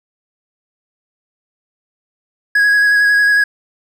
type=tone with vibrato; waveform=triangle; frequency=1661.2 Hz; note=G#6; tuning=in tune; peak=-7 dBFS; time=2.55-3.44 s; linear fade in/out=5 ms; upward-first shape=square; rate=11 Hz; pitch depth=13 cents each way; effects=none